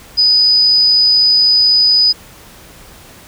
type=tone; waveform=sine; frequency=4978 Hz; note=D#8; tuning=in tune; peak=-7 dBFS; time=0.17-2.13 s; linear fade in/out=20 ms; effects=pink hiss -39 dBFS RMS until 3.27 s